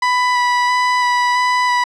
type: tone with vibrato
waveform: 30% pulse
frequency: 987.8 Hz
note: B5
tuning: in tune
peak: -10 dBFS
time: 0.02-1.84 s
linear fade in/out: 5 ms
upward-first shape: square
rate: 1.5 Hz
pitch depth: 10 cents each way
effects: low-pass 5000 Hz 12 dB/octave